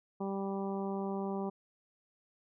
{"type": "harmonic tone", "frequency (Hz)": 195.8, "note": "G3", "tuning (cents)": -2, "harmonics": [1, 2, 3, 4, 5, 6], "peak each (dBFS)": [-36, -38, -45, -43, -46, -51], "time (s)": [0.2, 1.5], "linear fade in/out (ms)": 10, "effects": []}